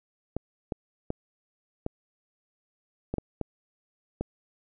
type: clicks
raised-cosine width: 2 ms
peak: -16 dBFS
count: 8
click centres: 0.366 / 0.722 / 1.104 / 1.864 / 3.14 / 3.183 / 3.413 / 4.21 s
effects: none